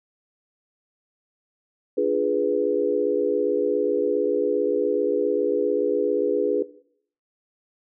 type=chord; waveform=sine; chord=D diminished seventh; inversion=none; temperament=equal with one note detuned; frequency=293.7 / 349.2 / 416.5 / 493.9 Hz; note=D4 / F4 / Ab4 / Cb5; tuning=0 / 0 / +5 / 0 cents; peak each=-27 / -28 / -22 / -23 dBFS; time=1.97-6.63 s; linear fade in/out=10 ms; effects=noise-tail reverb RT60 0.6 s tail -17 dB re dry